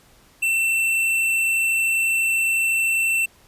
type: tone with hard clipping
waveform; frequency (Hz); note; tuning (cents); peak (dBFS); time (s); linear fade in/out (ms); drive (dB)
sine; 2687; E7; +33; -19; 0.42-3.26; 10; 14
effects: pink hiss -54 dBFS RMS until 3.47 s + resampled to 32000 Hz